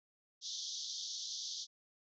white band-pass noise, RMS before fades -43 dBFS, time 0.41-1.67 s, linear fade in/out 50 ms, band 3300 to 6400 Hz, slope 96 dB/octave, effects none

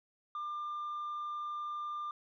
sine tone with tanh clipping, 1196 Hz, D6, 31 cents sharp, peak -37 dBFS, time 0.35-2.11 s, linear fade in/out 2 ms, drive 1 dB, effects none

